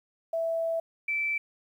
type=tone pair in turn; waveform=sine; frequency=659.3 / 2325 Hz; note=E5 / D7; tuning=0 / -18 cents; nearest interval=octave + minor seventh; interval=2182 cents; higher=second; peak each=-26 dBFS; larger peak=neither; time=0.33-0.8 / 1.08-1.38 s; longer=first; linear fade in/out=5 ms; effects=10-bit